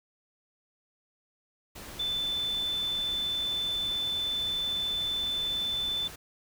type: tone in noise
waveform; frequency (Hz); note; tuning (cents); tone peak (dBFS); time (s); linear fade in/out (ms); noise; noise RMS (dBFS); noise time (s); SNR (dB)
sine; 3520; A7; 0; -28; 1.99-6.08; 10; pink; -44; 1.75-6.16; +13
effects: none